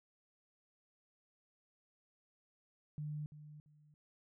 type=tone with echo; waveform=sine; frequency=150 Hz; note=D3; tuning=37 cents sharp; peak=-39 dBFS; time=2.98-3.26 s; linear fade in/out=0 ms; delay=340 ms; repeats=2; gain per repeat=-12 dB; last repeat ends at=3.94 s; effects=none